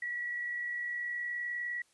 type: tone with amplitude modulation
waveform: sine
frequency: 1933 Hz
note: B6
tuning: 38 cents flat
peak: -32 dBFS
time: 0.02-1.82 s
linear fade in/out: 5 ms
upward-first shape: sine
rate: 59.7 Hz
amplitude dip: 35%
effects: white hiss -69 dBFS RMS until 1.93 s + resampled to 24000 Hz